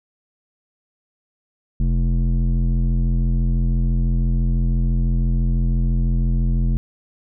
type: tone with low-pass filter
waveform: square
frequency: 43 Hz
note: F1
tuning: 26 cents flat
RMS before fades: -18 dBFS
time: 1.8-6.77 s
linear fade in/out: 0 ms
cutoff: 190 Hz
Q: 2
effects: none